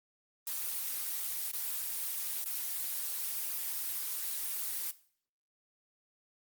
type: noise with dropouts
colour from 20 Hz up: blue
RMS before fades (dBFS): -36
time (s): 0.47-4.91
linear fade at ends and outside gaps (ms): 2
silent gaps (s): 1.514-1.533 / 2.443-2.458
effects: noise-tail reverb RT60 0.5 s tail -17 dB re dry + Opus 24 kbps